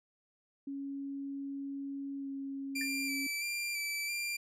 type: tone with pitch glide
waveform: sine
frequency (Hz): 277.2 to 274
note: C#4 to C#4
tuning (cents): 0 to -20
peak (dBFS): -37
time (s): 0.67-3.27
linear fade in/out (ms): 5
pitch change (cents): -20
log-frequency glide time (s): 2.18-2.28
type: tone with vibrato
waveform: sawtooth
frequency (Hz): 2349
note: D7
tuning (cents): 0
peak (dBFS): -31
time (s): 2.75-4.37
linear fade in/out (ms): 10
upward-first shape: square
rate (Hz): 1.5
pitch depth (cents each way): 22
type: tone with exponential decay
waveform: triangle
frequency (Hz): 1793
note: A6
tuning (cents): +32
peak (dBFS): -33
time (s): 2.81-2.9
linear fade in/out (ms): 2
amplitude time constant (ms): 18
effects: resampled to 32000 Hz